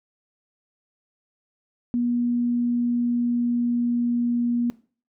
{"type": "tone with pitch glide", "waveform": "sine", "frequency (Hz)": [240.9, 239.1], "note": ["B3", "A#3"], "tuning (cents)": [-43, 44], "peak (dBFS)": -20, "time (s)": [1.94, 4.7], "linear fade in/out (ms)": 0, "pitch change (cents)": -13, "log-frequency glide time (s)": [2.06, 4.49], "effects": ["noise-tail reverb RT60 0.4 s tail -19 dB re dry"]}